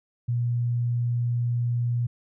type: tone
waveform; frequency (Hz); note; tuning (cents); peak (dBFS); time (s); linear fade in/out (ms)
sine; 120; B2; -49; -22; 0.28-2.07; 10
effects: none